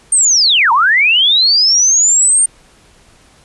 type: linear two-way sweep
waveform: sine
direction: down then up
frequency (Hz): 8870 to 881 to 8870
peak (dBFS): -7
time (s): 0.12-2.46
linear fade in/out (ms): 5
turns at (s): 0.72
effects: pink hiss -47 dBFS RMS until 3.44 s + resampled to 24000 Hz